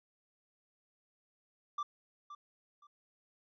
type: tone with echo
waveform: triangle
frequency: 1174.7 Hz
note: D6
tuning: in tune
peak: -32 dBFS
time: 1.78-1.83 s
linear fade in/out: 5 ms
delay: 520 ms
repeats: 2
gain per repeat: -12 dB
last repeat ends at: 2.87 s
effects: resampled to 16000 Hz